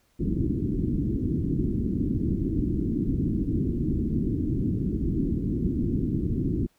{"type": "low-pass noise", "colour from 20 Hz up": "white", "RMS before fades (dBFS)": -26, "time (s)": [0.19, 6.67], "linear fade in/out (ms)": 20, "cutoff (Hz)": 330, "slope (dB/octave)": 48, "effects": ["pink hiss -67 dBFS RMS until 6.78 s"]}